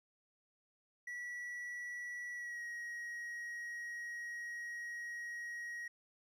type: tone with pitch glide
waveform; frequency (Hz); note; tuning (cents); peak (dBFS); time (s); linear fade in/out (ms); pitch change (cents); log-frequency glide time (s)
triangle; 1944 to 1894.1; B6 to A#6; -28 to +27; -40; 1.07-5.88; 5; -45; 2.35-2.62
effects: none